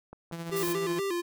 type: click train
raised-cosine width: 1 ms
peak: -30 dBFS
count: 4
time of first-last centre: 0.13-0.678 s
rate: 5.47 Hz
type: tone with tremolo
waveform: sawtooth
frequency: 167.5 Hz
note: E3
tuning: 28 cents sharp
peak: -30 dBFS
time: 0.32-1 s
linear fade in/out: 5 ms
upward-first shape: sine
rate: 14 Hz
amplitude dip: 45%
type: tone with vibrato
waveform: square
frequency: 370 Hz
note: F#4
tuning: in tune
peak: -29 dBFS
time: 0.51-1.22 s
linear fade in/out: 20 ms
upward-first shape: square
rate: 4.2 Hz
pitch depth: 110 cents each way
type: noise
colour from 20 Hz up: blue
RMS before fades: -36 dBFS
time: 0.56-0.73 s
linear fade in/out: 5 ms
effects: none